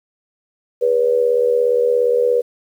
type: tone with amplitude modulation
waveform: sine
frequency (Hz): 486.8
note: B4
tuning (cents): -25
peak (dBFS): -9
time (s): 0.81-2.42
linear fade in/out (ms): 20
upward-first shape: sine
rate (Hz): 77.2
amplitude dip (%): 75
effects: 8-bit